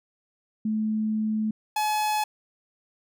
sine / 45% pulse tone pair in turn, 216.6 / 851 Hz, A3 / G#5, -27 / +42 cents, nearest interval 2 octaves, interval 2369 cents, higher second, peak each -23 dBFS, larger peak neither, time 0.65-1.51 / 1.76-2.24 s, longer first, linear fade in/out 5 ms, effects none

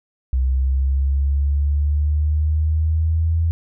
sine linear sweep, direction up, 64.1 to 82.9 Hz, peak -15 dBFS, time 0.33-3.51 s, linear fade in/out 0 ms, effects none

